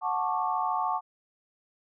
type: chord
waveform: sine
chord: D major seventh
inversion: first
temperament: just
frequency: 734.2 / 881 / 1101.2 / 1174.7 Hz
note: F#5 / A5 / C#6 / D6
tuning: -14 / +2 / -12 / 0 cents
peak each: -31 / -30 / -31 / -34 dBFS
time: 0.01-1.01 s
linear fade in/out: 50 ms
effects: none